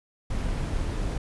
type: noise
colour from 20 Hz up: brown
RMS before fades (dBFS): -28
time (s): 0.3-1.18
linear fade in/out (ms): 5
effects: resampled to 24000 Hz